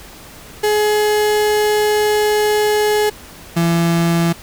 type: tone pair in turn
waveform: 35% pulse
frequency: 421.8 / 168.51 Hz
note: G#4 / E3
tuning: +27 / +38 cents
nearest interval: octave + major third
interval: 1589 cents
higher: first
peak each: -11 dBFS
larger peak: neither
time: 0.63-3.1 / 3.56-4.33 s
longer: first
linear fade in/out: 10 ms
effects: pink hiss -38 dBFS RMS until 4.42 s